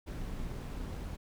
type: noise with amplitude modulation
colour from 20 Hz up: brown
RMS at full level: -37 dBFS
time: 0.06-1.17 s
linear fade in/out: 20 ms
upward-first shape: sine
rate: 221 Hz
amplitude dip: 50%
effects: none